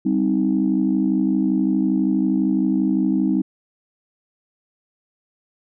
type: chord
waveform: sine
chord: C minor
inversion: second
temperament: just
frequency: 196.22 / 261.6 / 314 Hz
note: G3 / C4 / Eb4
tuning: +2 / 0 / +16 cents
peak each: -20 dBFS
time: 0.05-3.42 s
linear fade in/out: 10 ms
effects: tanh soft clip ceiling -8 dBFS